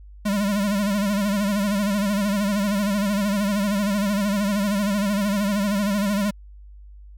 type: tone with vibrato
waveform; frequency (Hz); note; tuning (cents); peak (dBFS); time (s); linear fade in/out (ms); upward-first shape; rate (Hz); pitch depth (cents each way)
square; 202.3; G#3; -45; -20; 0.25-6.31; 10; sine; 13; 80
effects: added 50 Hz sine -40 dBFS peak until 7.17 s + MP3 96 kbps